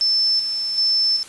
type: tone with tremolo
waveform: sine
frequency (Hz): 5290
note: E8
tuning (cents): +5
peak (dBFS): -15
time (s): 0.01-1.23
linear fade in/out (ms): 0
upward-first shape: square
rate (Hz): 1.3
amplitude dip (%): 50
effects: white hiss -41 dBFS RMS until 1.28 s + resampled to 24000 Hz